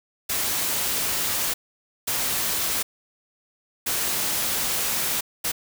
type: noise bursts at uneven times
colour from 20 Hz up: white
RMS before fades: -25 dBFS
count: 4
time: 0.29-1.54 / 2.07-2.83 / 3.86-5.21 / 5.44-5.52 s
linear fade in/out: 10 ms
effects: none